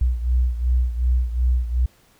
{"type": "beating tone pair", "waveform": "sine", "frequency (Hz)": [61, 63.7], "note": ["B1", "C2"], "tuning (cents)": [-21, -46], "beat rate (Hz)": 2.7, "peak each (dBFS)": [-18, -23], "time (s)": [0.01, 1.86], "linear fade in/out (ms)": 5, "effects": ["pink hiss -57 dBFS RMS until 2.19 s"]}